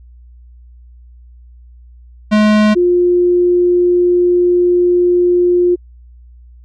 square / sine tone pair in turn, 212.3 / 354.2 Hz, G#3 / F4, +38 / +24 cents, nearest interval major sixth, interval 886 cents, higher second, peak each -8 dBFS, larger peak neither, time 2.31-2.75 / 2.75-5.76 s, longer second, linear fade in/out 20 ms, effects added 60 Hz sine -37 dBFS peak until 6.64 s + low-pass 4000 Hz 12 dB/octave

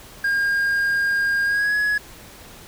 triangle tone with pitch glide, 1615 to 1682.6 Hz, G#6 to G#6, -49 to +22 cents, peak -16 dBFS, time 0.24-1.98 s, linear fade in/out 5 ms, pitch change +71 cents, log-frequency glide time 1.44-1.76 s, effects pink hiss -43 dBFS RMS until 2.67 s

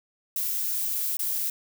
violet noise with dropouts, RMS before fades -28 dBFS, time 0.36-1.5 s, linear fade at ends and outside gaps 2 ms, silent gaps 1.17-1.192 s, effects none

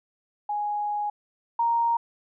sine tone pair in turn, 830.6 / 932.3 Hz, G#5 / A#5, 0 / 0 cents, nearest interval major second, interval 200 cents, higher second, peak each -25 / -20 dBFS, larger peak second, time 0.49-1.1 / 1.59-1.97 s, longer first, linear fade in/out 5 ms, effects none

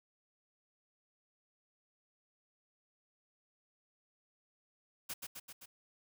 white noise with echo, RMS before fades -41 dBFS, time 5.09-5.14 s, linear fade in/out 10 ms, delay 130 ms, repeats 4, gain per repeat -3 dB, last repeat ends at 5.66 s, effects none

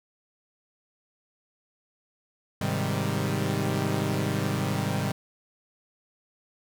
sawtooth chord, Ab major seventh, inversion none, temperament equal, 103.83 / 130.81 / 155.56 / 196 Hz, Ab2 / C3 / Eb3 / G3, 0 / 0 / 0 / 0 cents, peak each -27 dBFS, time 2.61-5.12 s, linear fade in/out 5 ms, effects none

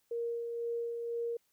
sine tone with tremolo, 468.3 Hz, A#4, 8 cents sharp, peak -32 dBFS, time 0.11-1.37 s, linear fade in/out 5 ms, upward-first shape sine, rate 2 Hz, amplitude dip 35%, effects white hiss -75 dBFS RMS until 1.52 s

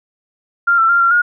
sine tone with pitch steps, 1393 / 1338 / 1391 / 1373 / 1432 Hz, F6 / E6 / F6 / F6 / F6, -5 / +25 / -7 / -30 / +43 cents, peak -9 dBFS, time 0.67-1.22 s, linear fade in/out 10 ms, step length 110 ms, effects none

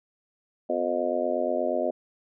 harmonic tone with a mistuned harmonic, 88.4 Hz, F2, 22 cents sharp, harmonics 3 / 4 / 5 / 6 / 7 / 8, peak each -33 / -32 / -34 / -31 / -27 / -34 dBFS, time 0.69-1.91 s, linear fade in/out 10 ms, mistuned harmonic 3, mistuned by -74 cents, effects none

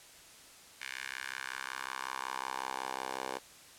10% pulse tone with high-pass filter sweep, 65.41 Hz, C2, in tune, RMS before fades -40 dBFS, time 0.8-3.39 s, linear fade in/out 20 ms, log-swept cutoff 2000 to 600 Hz, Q 2.4, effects white hiss -55 dBFS RMS until 3.78 s + low-pass 10000 Hz 12 dB/octave

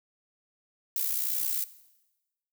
violet noise with amplitude modulation, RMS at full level -27 dBFS, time 0.96-1.64 s, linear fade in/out 2 ms, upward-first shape sine, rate 62 Hz, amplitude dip 60%, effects noise-tail reverb RT60 1.0 s tail -17 dB re dry

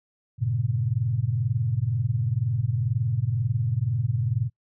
sine chord, G diminished, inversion none, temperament equal, 98 / 116.54 / 138.59 Hz, G2 / Bb2 / Db3, 0 / 0 / 0 cents, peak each -30 / -24 / -28 dBFS, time 0.38-4.5 s, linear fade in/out 50 ms, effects noise-tail reverb RT60 0.1 s tail -23 dB re dry

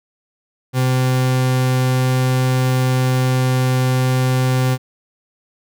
40% pulse tone, 128.5 Hz, C3, 31 cents flat, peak -13 dBFS, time 0.73-4.78 s, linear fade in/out 50 ms, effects none

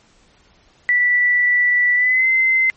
sine tone with pitch glide, 1964 to 2066 Hz, B6 to C7, -10 to -22 cents, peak -12 dBFS, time 0.89-2.7 s, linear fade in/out 0 ms, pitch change +88 cents, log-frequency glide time 1.95-2.27 s, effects pink hiss -54 dBFS RMS until 2.76 s + MP3 32 kbps

